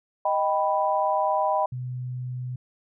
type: chord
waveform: sine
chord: Eb augmented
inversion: none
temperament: equal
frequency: 622.3 / 784 / 987.8 Hz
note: Eb5 / G5 / B5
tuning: 0 / 0 / 0 cents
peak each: -25 dBFS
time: 0.25-1.66 s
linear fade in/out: 5 ms
type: tone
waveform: sine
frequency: 125.7 Hz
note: B2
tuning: 31 cents sharp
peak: -29 dBFS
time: 1.72-2.56 s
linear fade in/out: 5 ms
effects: none